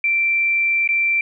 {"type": "tone with dropouts", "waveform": "sine", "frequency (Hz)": 2349, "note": "D7", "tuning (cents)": 0, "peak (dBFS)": -15, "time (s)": [0.04, 1.21], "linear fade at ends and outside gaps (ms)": 2, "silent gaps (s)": [0.876, 0.889], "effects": []}